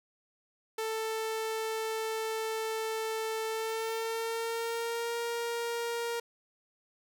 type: tone with pitch glide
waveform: sawtooth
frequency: 442.5 to 468.8 Hz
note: A4 to A#4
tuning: +10 to +10 cents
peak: -28 dBFS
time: 0.78-6.2 s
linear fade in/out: 5 ms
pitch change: +100 cents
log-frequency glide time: 3.47-5.17 s
effects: none